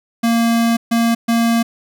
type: tone bursts at uneven times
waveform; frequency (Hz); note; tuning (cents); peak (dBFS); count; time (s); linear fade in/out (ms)
square; 231.4; A#3; -13; -13; 3; 0.23-0.77 / 0.91-1.15 / 1.28-1.63; 10
effects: none